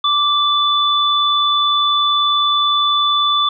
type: tone pair together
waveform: sine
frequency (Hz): 1171 / 3490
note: D6 / A7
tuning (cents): -5 / -15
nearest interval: octave + perfect fifth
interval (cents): 1890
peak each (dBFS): -15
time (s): 0.04-3.49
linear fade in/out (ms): 5
effects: none